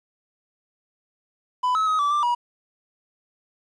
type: tone with pitch steps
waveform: triangle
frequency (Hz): 999 / 1289 / 1264 / 1157 / 1181 / 963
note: B5 / E6 / D#6 / D6 / D6 / B5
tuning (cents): +20 / -39 / +27 / -26 / +9 / -44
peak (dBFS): -17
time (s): 1.63-2.35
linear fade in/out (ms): 10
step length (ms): 120
effects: resampled to 22050 Hz + 9-bit